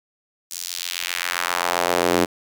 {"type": "tone with high-pass filter sweep", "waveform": "square", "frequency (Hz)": 43.79, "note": "F1", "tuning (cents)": 5, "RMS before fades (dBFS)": -23, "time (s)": [0.5, 2.26], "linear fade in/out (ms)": 20, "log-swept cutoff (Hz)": [6600, 300], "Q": 1.3, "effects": []}